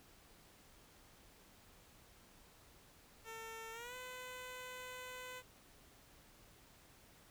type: tone with pitch glide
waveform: 10% pulse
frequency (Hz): 450 to 505.1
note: A4 to B4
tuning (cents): +39 to +39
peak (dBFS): -39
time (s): 3.24-5.43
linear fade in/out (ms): 50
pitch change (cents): +200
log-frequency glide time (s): 3.72-3.95
effects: pink hiss -64 dBFS RMS until 7.3 s